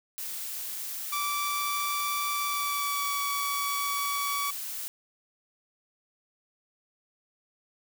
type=noise; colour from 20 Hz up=blue; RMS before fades=-36 dBFS; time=0.18-4.88 s; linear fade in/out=0 ms
type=tone with pitch glide; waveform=sawtooth; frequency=1163 to 1137.1 Hz; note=D6 to C#6; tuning=-17 to +44 cents; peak=-25 dBFS; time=1.12-4.51 s; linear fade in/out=10 ms; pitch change=-39 cents; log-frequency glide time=2.42-3.19 s
effects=none